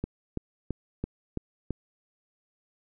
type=click train; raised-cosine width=3 ms; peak=-17 dBFS; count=6; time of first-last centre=0.04-1.707 s; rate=3 Hz; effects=none